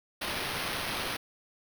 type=noise with sample-and-hold; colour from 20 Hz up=white; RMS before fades=-34 dBFS; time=0.21-1.17 s; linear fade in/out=10 ms; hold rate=7350 Hz; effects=none